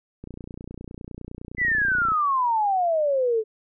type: click train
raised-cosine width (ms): 3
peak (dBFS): -24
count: 57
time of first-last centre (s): 0.24-2.119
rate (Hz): 29.8
type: exponential sweep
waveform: sine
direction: down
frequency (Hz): 2042 to 426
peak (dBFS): -19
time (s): 1.57-3.44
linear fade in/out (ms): 50
effects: none